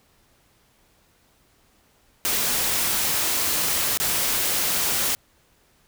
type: noise with dropouts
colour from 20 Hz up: white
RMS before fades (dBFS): -23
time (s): 2.25-5.15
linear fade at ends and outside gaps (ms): 0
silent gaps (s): 3.974-4
effects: pink hiss -61 dBFS RMS until 5.87 s